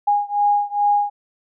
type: beating tone pair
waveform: sine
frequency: 820 / 822.4 Hz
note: G#5 / G#5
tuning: -22 / -17 cents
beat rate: 2.4 Hz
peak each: -18 / -19 dBFS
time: 0.07-1.1 s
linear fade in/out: 10 ms
effects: none